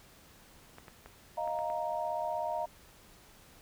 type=clicks; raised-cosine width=0.5 ms; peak=-33 dBFS; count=6; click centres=0.784 / 0.882 / 1.06 / 1.476 / 1.589 / 1.701 s
type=chord; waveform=sine; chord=Eb suspended second; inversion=none; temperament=equal; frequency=622.3 / 698.5 / 932.3 Hz; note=Eb5 / F5 / Bb5; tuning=0 / 0 / 0 cents; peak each=-36 dBFS; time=1.37-2.66 s; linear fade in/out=10 ms
effects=pink hiss -58 dBFS RMS until 3.61 s